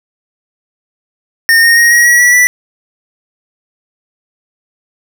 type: tone with pitch steps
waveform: square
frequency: 1829 / 1851.3 / 1873.9 / 1896.8 / 1919.9 / 1943.4 / 1967.1 Hz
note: A#6 / A#6 / A#6 / A#6 / B6 / B6 / B6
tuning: -33 / -12 / +9 / +30 / -49 / -28 / -7 cents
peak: -5 dBFS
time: 1.49-2.47 s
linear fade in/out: 0 ms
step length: 140 ms
effects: none